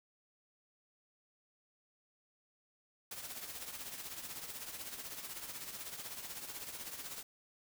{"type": "noise with tremolo", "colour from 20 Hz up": "white", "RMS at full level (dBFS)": -43, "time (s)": [3.11, 7.23], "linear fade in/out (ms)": 5, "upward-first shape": "triangle", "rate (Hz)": 16, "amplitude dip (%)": 65, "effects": []}